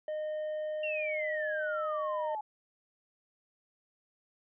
triangle tone, 614 Hz, D#5, 23 cents flat, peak -31 dBFS, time 0.08-2.35 s, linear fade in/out 2 ms
sine exponential sweep, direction down, 2794 to 836 Hz, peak -34 dBFS, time 0.83-2.41 s, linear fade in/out 5 ms
effects resampled to 8000 Hz

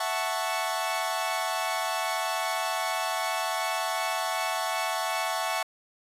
sawtooth chord, F# minor seventh, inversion third, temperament equal, 659.3 / 740 / 880 / 1108.7 Hz, E5 / F#5 / A5 / C#6, 0 / 0 / 0 / 0 cents, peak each -29 dBFS, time 0-5.63 s, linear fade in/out 5 ms, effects resampled to 32000 Hz

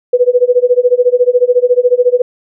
sine tone with tremolo, 493.9 Hz, B4, in tune, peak -3 dBFS, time 0.13-2.22 s, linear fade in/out 5 ms, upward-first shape sine, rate 14 Hz, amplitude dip 95%, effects none

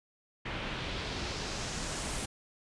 pink noise with low-pass filter sweep, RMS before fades -37 dBFS, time 0.45-2.26 s, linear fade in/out 10 ms, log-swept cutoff 2600 to 10000 Hz, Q 1.6, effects resampled to 24000 Hz

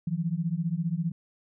sine beating tone pair, 160.2 / 175.2 Hz, E3 / F3, -49 / +6 cents, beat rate 15 Hz, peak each -29 dBFS, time 0.07-1.12 s, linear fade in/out 5 ms, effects none

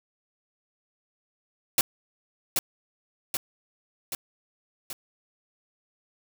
white noise with echo, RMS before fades -20 dBFS, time 1.78-1.81 s, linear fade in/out 2 ms, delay 780 ms, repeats 4, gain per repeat -4 dB, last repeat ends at 4.93 s, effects none

